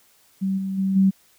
sine tone with level steps, 192.3 Hz, G3, 33 cents flat, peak -20 / -24 / -19 / -13 dBFS, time 0.41-1.11 s, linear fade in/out 20 ms, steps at 0.57 / 0.77 / 0.95 s, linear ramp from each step 20 ms, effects white hiss -58 dBFS RMS until 1.38 s

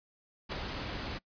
pink noise with ADSR envelope, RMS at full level -33 dBFS, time 0.49-1.19 s, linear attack 33 ms, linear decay 7 ms, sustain -5 dB, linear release 20 ms, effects noise-tail reverb RT60 0.1 s tail -24 dB re dry + resampled to 11025 Hz

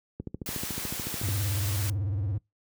click train, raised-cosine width 3 ms, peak -21 dBFS, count 16, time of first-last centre 0.2-1.287 s, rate 13.8 Hz
white noise, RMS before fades -35 dBFS, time 0.46-1.9 s, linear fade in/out 2 ms
triangle tone with vibrato, 99 Hz, G2, 18 cents sharp, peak -24 dBFS, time 1.23-2.38 s, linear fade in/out 5 ms, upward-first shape sine, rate 18 Hz, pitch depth 180 cents each way
effects noise-tail reverb RT60 0.2 s tail -26 dB re dry + high-pass 60 Hz 12 dB/octave

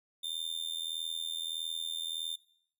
45% pulse tone with amplitude modulation, 3600 Hz, A7, 39 cents sharp, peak -31 dBFS, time 0.23-2.36 s, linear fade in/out 10 ms, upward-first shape sine, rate 81.6 Hz, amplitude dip 90%, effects noise-tail reverb RT60 0.7 s tail -21 dB re dry

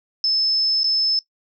sine tone with dropouts, 5240 Hz, E8, 11 cents flat, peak -16 dBFS, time 0.24-1.19 s, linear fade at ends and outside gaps 1 ms, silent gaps 0.833-0.842 s, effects noise-tail reverb RT60 0.1 s tail -17 dB re dry

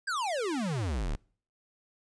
square exponential sweep, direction down, 1661.2 to 31 Hz, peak -30 dBFS, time 0.07-1.16 s, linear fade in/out 10 ms, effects noise-tail reverb RT60 0.5 s tail -26 dB re dry + resampled to 22050 Hz

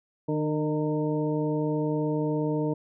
harmonic tone with a mistuned harmonic, 152.9 Hz, D#3, 30 cents flat, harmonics 1 / 2 / 3 / 4 / 6, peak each -29 / -28 / -30 / -35 / -38 dBFS, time 0.28-2.74 s, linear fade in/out 10 ms, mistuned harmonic 2, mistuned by -21 cents, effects none

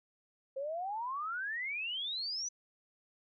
sine exponential sweep, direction up, 523.3 to 6070 Hz, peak -35 dBFS, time 0.56-2.49 s, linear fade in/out 10 ms, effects none

